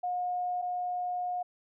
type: tone pair in turn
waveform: sine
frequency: 719 / 719 Hz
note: F#5 / F#5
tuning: -50 / -50 cents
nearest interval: unison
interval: 0 cents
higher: neither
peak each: -29 / -30 dBFS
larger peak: first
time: 0.03-0.62 / 0.62-1.43 s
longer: second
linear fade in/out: 10 ms
effects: none